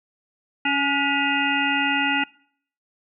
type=harmonic tone with a mistuned harmonic; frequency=280 Hz; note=C#4; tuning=18 cents sharp; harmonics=1 / 3 / 5 / 7 / 9 / 10; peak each=-26 / -26 / -26 / -26 / -26 / -26 dBFS; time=0.65-2.24 s; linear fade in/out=5 ms; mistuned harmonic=5; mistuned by=+46 cents; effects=noise-tail reverb RT60 0.6 s tail -24 dB re dry